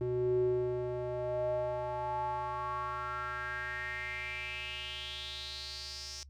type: tone with band-pass filter sweep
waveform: square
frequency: 123.5 Hz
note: B2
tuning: in tune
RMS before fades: -36 dBFS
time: 0.01-6.23 s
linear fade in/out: 0 ms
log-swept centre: 310 to 5600 Hz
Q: 5.6
effects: noise-tail reverb RT60 0.1 s tail -22 dB re dry + added 69 Hz sine -51 dBFS peak until 6.29 s